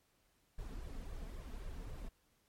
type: noise with flanger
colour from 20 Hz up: brown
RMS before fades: -45 dBFS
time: 0.58-2.09 s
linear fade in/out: 10 ms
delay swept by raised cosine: 1.7 to 4.6 ms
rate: 3.7 Hz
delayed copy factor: +0.7
effects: pink hiss -75 dBFS RMS until 2.48 s + MP3 64 kbps